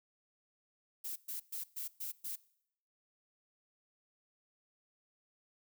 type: noise bursts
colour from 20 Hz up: violet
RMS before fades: -41 dBFS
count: 6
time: 1.04-2.36 s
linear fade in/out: 10 ms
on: 120 ms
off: 120 ms
effects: noise-tail reverb RT60 0.7 s tail -21 dB re dry